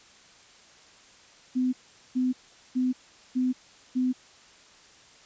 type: tone bursts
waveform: sine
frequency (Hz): 254.2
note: C4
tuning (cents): -50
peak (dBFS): -22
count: 5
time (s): 1.55-4.13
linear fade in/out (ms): 20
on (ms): 180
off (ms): 420
effects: white hiss -54 dBFS RMS until 5.25 s + resampled to 16000 Hz